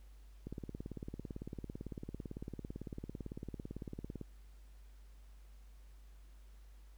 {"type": "click train", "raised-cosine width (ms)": 3, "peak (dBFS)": -30, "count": 68, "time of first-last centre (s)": [0.47, 4.213], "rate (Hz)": 17.9, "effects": ["added 50 Hz sine -54 dBFS peak until 6.97 s", "pink hiss -71 dBFS RMS until 6.97 s"]}